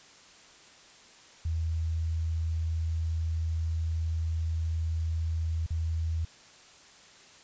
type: tone with dropouts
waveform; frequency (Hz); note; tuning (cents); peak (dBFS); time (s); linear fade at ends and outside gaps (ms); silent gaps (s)
sine; 81.3; E2; -23; -27; 1.45-6.25; 5; 5.664-5.704
effects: white hiss -54 dBFS RMS until 7.43 s + resampled to 16000 Hz